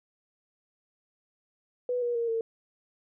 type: tone with pitch steps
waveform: sine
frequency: 493.9 / 480.1 / 466.7 / 453.7 Hz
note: B4 / B4 / A#4 / A#4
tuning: 0 / -49 / +2 / -47 cents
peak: -26 dBFS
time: 1.89-2.41 s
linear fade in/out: 2 ms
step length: 130 ms
effects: none